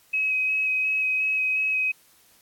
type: tone with vibrato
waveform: sine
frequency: 2543 Hz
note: D#7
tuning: 37 cents sharp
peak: -21 dBFS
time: 0.13-1.92 s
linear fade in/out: 10 ms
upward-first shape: square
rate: 2.8 Hz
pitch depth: 10 cents each way
effects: white hiss -58 dBFS RMS until 2.41 s + AAC 64 kbps